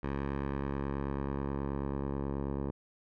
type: tone with low-pass filter sweep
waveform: 10% pulse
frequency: 69.3 Hz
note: C#2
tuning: in tune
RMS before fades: -35 dBFS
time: 0.03-2.71 s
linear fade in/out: 5 ms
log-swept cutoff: 1800 to 750 Hz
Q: 0.98
effects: none